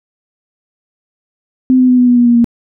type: tone with pitch steps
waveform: sine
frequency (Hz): 257.1 / 253.9 / 250.6 / 247.5 / 244.4 / 241.3 / 238.2 / 235.2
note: C4 / B3 / B3 / B3 / B3 / B3 / A#3 / A#3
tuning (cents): -30 / +48 / +25 / +4 / -18 / -40 / +38 / +16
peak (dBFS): -5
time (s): 1.7-2.444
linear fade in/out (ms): 0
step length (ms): 93
effects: none